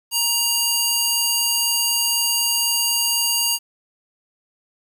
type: tone with high-pass filter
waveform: square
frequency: 942 Hz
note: A#5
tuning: 18 cents sharp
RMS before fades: -20 dBFS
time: 0.11-3.59 s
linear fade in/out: 50 ms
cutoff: 3900 Hz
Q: 0.65
effects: 8-bit